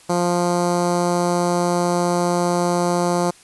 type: tone with notch filter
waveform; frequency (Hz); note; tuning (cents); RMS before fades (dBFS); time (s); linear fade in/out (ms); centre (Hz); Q
10% pulse; 175.4; F3; +8; -19; 0.09-3.31; 10; 2700; 0.72
effects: white hiss -48 dBFS RMS until 3.43 s + resampled to 24000 Hz